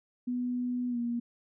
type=tone with pitch glide; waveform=sine; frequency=246.9 to 237.4 Hz; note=B3 to A#3; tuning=0 to +32 cents; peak=-29 dBFS; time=0.27-1.2 s; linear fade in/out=10 ms; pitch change=-68 cents; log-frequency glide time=0.89-0.98 s; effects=none